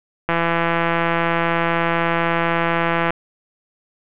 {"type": "click train", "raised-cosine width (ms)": 0.5, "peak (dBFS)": -4, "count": 474, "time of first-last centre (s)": [0.29, 3.105], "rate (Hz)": 168, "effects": ["resampled to 8000 Hz", "7-bit"]}